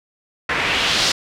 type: noise with low-pass filter sweep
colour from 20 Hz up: white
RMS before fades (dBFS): -19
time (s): 0.49-1.12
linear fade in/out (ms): 5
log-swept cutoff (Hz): 1900 to 5000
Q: 1.7
effects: none